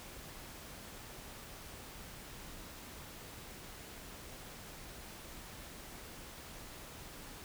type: silence
effects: pink hiss -50 dBFS RMS until 7.44 s